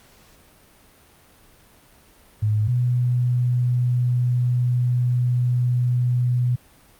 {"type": "tone pair in turn", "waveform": "sine", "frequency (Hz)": [106.7, 123.39], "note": ["G#2", "B2"], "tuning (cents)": [47, -1], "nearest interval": "minor third", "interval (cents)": 252, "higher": "second", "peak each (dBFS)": -17, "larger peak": "neither", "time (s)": [[2.42, 2.68], [2.68, 6.56]], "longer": "second", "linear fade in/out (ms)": 10, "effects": ["pink hiss -53 dBFS RMS until 6.99 s", "Opus 48 kbps"]}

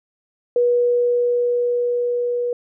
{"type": "tone with level ramp", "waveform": "sine", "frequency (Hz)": 484.6, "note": "B4", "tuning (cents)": -33, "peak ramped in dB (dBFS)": [-13, -19], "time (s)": [0.56, 2.53], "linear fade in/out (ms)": 2, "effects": []}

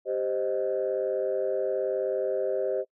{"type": "chord", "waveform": "sine", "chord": "C minor", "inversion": "second", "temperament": "equal", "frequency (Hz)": [392, 523.3, 622.3], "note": ["G4", "C5", "Eb5"], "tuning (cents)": [0, 0, 0], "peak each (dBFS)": [-29, -28, -30], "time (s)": [0.05, 2.85], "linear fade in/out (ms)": 50, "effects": ["noise-tail reverb RT60 0.1 s tail -24 dB re dry", "tanh soft clip ceiling -18 dBFS"]}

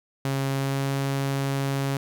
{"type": "tone with pitch glide", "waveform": "sawtooth", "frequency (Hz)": [136.3, 137.49], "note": ["C#3", "C#3"], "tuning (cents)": [-29, -14], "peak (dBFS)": -20, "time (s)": [0.25, 1.97], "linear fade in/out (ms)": 2, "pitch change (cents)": 15, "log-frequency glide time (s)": [0.53, 0.93], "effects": ["10-bit"]}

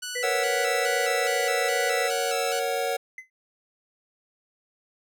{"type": "tone with vibrato", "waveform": "10% pulse", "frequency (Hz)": 1396.9, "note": "F6", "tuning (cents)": 0, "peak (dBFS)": -23, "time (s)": [0.02, 2.6], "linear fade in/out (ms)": 10, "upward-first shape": "square", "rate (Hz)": 2.4, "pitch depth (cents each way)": 100}
{"type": "harmonic tone", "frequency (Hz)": 493.9, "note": "B4", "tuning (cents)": 0, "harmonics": [1, 3, 4], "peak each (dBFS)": [-31, -37, -29], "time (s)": [0.15, 2.08], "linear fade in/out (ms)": 10}
{"type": "chord", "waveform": "square", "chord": "F# major", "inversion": "first", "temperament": "equal", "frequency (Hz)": [466.2, 554.4, 740], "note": ["A#4", "C#5", "F#5"], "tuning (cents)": [0, 0, 0], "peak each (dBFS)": -30, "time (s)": [0.23, 2.97], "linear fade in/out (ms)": 10}
{"type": "tone with exponential decay", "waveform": "triangle", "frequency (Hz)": 2044, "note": "C7", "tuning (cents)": -41, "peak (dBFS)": -31, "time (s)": [3.18, 3.3], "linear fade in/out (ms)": 2, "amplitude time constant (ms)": 24}
{"effects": []}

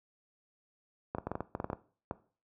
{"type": "clicks", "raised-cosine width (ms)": 1, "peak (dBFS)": -20, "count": 12, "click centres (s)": [1.149, 1.184, 1.27, 1.316, 1.354, 1.406, 1.551, 1.601, 1.644, 1.701, 1.731, 2.111], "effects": ["noise-tail reverb RT60 0.4 s tail -17 dB re dry", "high-pass 60 Hz 12 dB/octave"]}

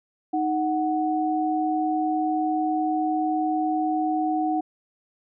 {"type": "tone pair together", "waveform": "sine", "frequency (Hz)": [311.6, 741], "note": ["D#4", "F#5"], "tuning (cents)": [3, 2], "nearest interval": "octave + minor third", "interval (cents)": 1499, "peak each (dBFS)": -24, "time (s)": [0.33, 4.61], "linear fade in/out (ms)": 10, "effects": []}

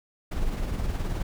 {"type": "noise with tremolo", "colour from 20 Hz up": "brown", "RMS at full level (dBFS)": -26, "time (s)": [0.31, 1.23], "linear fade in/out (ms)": 10, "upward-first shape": "sine", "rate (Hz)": 19, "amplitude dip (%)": 40, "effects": []}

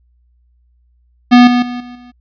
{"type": "tone with level steps", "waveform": "square", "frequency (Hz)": 244.9, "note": "B3", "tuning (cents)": -14, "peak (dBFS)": [-3, -10, -21, -30, -36], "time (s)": [1.31, 2.12], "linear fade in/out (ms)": 20, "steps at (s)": [1.47, 1.62, 1.8, 1.95], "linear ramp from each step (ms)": 5, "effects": ["added 60 Hz sine -51 dBFS peak until 2.2 s", "resampled to 11025 Hz"]}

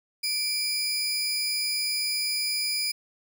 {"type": "tone pair together", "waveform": "sawtooth", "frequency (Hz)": [2349, 4970], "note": ["D7", "D#8"], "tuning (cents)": [0, -3], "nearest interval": "octave + minor second", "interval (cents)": 1297, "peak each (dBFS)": [-28, -24], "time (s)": [0.23, 2.92], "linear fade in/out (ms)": 10, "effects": []}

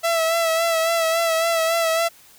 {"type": "tone with vibrato", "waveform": "sawtooth", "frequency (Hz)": 660, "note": "E5", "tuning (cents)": 2, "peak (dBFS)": -14, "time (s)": [0.03, 2.09], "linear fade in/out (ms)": 20, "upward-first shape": "sine", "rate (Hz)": 3.6, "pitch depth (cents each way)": 37, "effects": ["white hiss -50 dBFS RMS until 2.38 s"]}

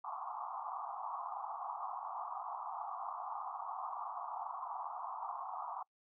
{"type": "band-pass noise", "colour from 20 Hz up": "white", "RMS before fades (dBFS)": -43, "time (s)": [0.04, 5.83], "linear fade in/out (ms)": 5, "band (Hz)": [710, 1200], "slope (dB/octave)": 96, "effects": ["noise-tail reverb RT60 0.1 s tail -25 dB re dry"]}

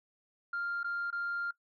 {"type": "tone with dropouts", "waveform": "sine", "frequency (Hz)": 1396.9, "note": "F6", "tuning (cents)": 0, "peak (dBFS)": -31, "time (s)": [0.53, 1.51], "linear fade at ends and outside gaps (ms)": 5, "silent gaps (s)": [[0.832, 0.843], [1.105, 1.126]], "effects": ["noise-tail reverb RT60 0.1 s tail -21 dB re dry", "tanh soft clip ceiling -29 dBFS"]}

